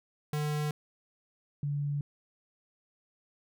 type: tone pair in turn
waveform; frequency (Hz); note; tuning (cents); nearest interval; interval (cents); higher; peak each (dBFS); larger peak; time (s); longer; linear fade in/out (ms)
square / sine; 149.8 / 144.03; D3 / D3; +35 / -33; minor second; 68; first; -30 / -29; second; 0.33-0.71 / 1.63-2.01; neither; 2
effects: none